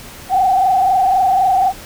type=tone with frequency modulation; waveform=sine; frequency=758 Hz; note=F#5; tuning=42 cents sharp; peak=-10 dBFS; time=0.29-1.73 s; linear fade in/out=50 ms; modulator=23.9 Hz; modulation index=1.3; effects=pink hiss -35 dBFS RMS until 1.85 s